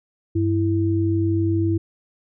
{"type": "tone pair together", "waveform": "sine", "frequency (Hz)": [97.9, 330], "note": ["G2", "E4"], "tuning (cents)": [-2, 2], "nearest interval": "octave + major sixth", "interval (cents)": 2104, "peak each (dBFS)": -20, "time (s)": [0.35, 1.78], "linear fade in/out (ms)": 10, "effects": []}